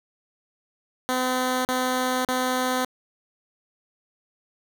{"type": "tone bursts", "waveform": "10% pulse", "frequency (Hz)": 254.8, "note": "C4", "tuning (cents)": -46, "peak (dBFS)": -14, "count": 3, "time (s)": [1.09, 2.848], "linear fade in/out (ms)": 0, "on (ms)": 560, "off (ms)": 39, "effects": []}